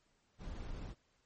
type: noise with sample-and-hold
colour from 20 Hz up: brown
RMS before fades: -44 dBFS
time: 0.38-0.95 s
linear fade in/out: 50 ms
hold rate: 4900 Hz
effects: pink hiss -75 dBFS RMS until 1.25 s + MP3 32 kbps